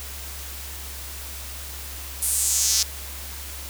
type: tone with high-pass filter sweep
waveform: sawtooth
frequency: 221.7 Hz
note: A3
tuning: 13 cents sharp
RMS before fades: -22 dBFS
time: 2.22-2.83 s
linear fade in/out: 5 ms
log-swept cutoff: 9900 to 5300 Hz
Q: 2.9
effects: added 68 Hz sine -37 dBFS peak until 3.69 s + white hiss -37 dBFS RMS until 3.69 s